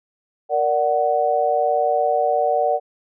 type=chord; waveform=sine; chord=Bb augmented; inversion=none; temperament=equal with one note detuned; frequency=466.2 / 587.3 / 744.3 Hz; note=Bb4 / D5 / F#5; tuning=0 / 0 / +10 cents; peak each=-23 / -20 / -19 dBFS; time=0.49-2.8 s; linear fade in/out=50 ms; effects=none